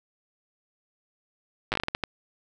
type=slowing click train; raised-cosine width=0.3 ms; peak=-10 dBFS; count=10; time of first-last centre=1.72-2.038 s; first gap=8 ms; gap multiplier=1.35; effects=none